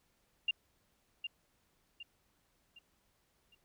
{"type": "tone with echo", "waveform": "sine", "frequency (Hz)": 2794, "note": "F7", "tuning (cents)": 0, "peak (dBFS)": -28, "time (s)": [0.48, 0.51], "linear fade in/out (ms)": 5, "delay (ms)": 760, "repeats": 4, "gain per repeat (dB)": -8, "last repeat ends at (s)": 3.55, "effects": ["pink hiss -75 dBFS RMS until 3.64 s"]}